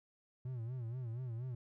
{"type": "tone with vibrato", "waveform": "triangle", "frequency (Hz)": 121, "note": "B2", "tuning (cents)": -35, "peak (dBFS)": -37, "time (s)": [0.45, 1.55], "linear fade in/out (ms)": 5, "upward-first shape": "sine", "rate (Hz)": 4.2, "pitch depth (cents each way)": 130, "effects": []}